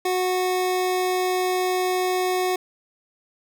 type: tone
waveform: 25% pulse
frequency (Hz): 367.3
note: F#4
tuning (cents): -13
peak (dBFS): -17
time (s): 0.05-2.56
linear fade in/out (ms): 5
effects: none